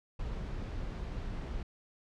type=noise; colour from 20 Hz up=brown; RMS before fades=-38 dBFS; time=0.19-1.63 s; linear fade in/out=5 ms; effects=low-pass 5000 Hz 12 dB/octave